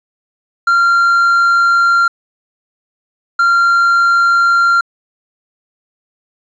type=tone bursts at uneven times; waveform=triangle; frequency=1383 Hz; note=F6; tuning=17 cents flat; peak=-6 dBFS; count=2; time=0.67-2.08 / 3.39-4.81 s; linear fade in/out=5 ms; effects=resampled to 16000 Hz + 8-bit